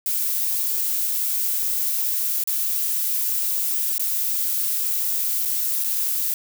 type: noise with dropouts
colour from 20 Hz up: violet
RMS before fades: -23 dBFS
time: 0.06-6.34 s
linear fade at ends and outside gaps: 1 ms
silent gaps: 2.438-2.474 / 3.981-3.995 / 5.452-5.456 / 5.839-5.844 s
effects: none